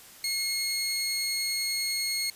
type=tone pair together; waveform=20% pulse; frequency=2162 / 4324 Hz; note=C#7 / C#8; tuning=-44 / -44 cents; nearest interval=octave; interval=1200 cents; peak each=-26 dBFS; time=0.24-2.3 s; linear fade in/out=2 ms; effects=white hiss -50 dBFS RMS until 2.35 s + resampled to 32000 Hz